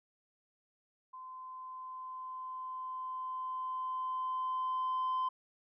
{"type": "tone with level ramp", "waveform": "sine", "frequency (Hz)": 1030, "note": "C6", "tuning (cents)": -28, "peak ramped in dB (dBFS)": [-45, -28], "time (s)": [1.13, 5.29], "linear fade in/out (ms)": 10, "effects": ["tanh soft clip ceiling -29 dBFS"]}